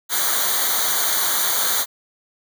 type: noise with comb filter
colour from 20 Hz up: white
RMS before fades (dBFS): -20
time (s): 0.09-1.86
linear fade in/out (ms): 50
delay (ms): 0.38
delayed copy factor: -1
effects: none